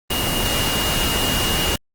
sine tone in noise, 2853 Hz, F7, 36 cents sharp, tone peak -24 dBFS, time 0.1-1.76 s, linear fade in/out 5 ms, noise pink, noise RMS -21 dBFS, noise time 0.1-1.76 s, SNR -6 dB, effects Opus 24 kbps

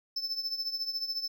triangle tone with tremolo, 5270 Hz, E8, 1 cent flat, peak -27 dBFS, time 0.16-1.28 s, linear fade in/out 5 ms, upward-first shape triangle, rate 14 Hz, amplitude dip 80%, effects none

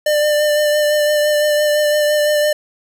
square tone with vibrato, 597 Hz, D5, 28 cents sharp, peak -13 dBFS, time 0.06-2.53 s, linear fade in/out 5 ms, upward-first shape sine, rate 5.9 Hz, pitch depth 17 cents each way, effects none

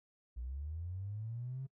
triangle linear sweep, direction up, 56.8 to 136.2 Hz, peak -35 dBFS, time 0.36-1.67 s, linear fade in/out 20 ms, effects noise-tail reverb RT60 0.1 s tail -25 dB re dry + tanh soft clip ceiling -37 dBFS

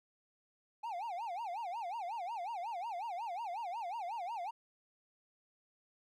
triangle tone with vibrato, 807 Hz, G#5, 50 cents flat, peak -36 dBFS, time 0.83-4.51 s, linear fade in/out 10 ms, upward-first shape sine, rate 5.5 Hz, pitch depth 280 cents each way, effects none

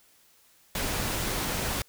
pink noise, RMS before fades -30 dBFS, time 0.75-1.82 s, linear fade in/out 2 ms, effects white hiss -61 dBFS RMS until 1.88 s

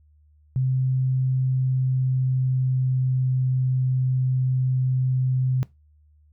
sine tone with pitch glide, 130 to 128.95 Hz, C3 to C3, -11 to -25 cents, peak -19 dBFS, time 0.56-5.63 s, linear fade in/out 0 ms, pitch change -14 cents, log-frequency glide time 1.41-3.35 s, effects noise-tail reverb RT60 0.2 s tail -19 dB re dry + added 75 Hz sine -54 dBFS peak until 6.32 s

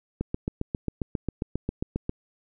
click train, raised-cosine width 3 ms, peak -14 dBFS, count 15, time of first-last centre 0.21-2.094 s, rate 7.43 Hz, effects none

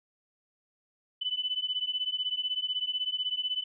sine beating tone pair, 2994 / 3010 Hz, F#7 / F#7, +20 / +29 cents, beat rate 16 Hz, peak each -32 / -32 dBFS, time 1.21-3.64 s, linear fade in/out 10 ms, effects none

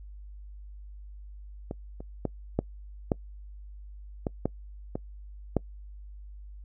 clicks, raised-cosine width 2 ms, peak -20 / -27 / -14 / -11 / -10 / -15 / -12 / -17 / -10 dBFS, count 9, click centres 1.711 / 2.005 / 2.253 / 2.59 / 3.118 / 4.268 / 4.456 / 4.955 / 5.567 s, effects noise-tail reverb RT60 0.1 s tail -25 dB re dry + added 50 Hz sine -42 dBFS peak until 6.64 s

